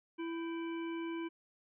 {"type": "harmonic tone with a mistuned harmonic", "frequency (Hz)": 332.6, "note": "E4", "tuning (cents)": 16, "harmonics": [1, 3, 5, 7, 9], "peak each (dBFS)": [-37, -48, -53, -51, -56], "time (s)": [0.18, 1.29], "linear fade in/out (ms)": 20, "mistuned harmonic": 5, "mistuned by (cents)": -110, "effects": []}